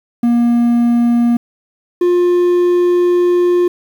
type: tone pair in turn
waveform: triangle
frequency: 237.5 / 353.7 Hz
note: A#3 / F4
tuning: +33 / +22 cents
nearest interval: perfect fifth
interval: 689 cents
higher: second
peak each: -7 dBFS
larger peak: neither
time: 0.23-1.37 / 2.01-3.68 s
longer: second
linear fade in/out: 5 ms
effects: 7-bit